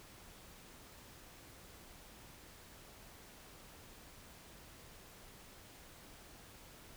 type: silence
effects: pink hiss -57 dBFS RMS until 6.96 s